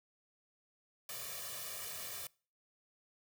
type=noise with comb filter; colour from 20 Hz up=white; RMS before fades=-44 dBFS; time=1.09-2.27 s; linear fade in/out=2 ms; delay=1.7 ms; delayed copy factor=+0.9; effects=noise-tail reverb RT60 0.4 s tail -24 dB re dry + high-pass 80 Hz 12 dB/octave